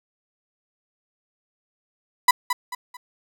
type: tone with echo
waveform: 35% pulse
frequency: 990 Hz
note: B5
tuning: 4 cents sharp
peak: -9 dBFS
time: 2.28-2.31 s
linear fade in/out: 5 ms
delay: 220 ms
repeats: 3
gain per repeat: -9 dB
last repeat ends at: 2.97 s
effects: none